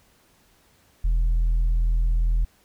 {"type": "tone", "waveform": "sine", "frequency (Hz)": 41.2, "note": "E1", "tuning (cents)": 0, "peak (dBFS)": -15, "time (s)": [1.04, 2.45], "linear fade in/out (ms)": 10, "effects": ["tanh soft clip ceiling -17 dBFS", "pink hiss -60 dBFS RMS until 2.64 s"]}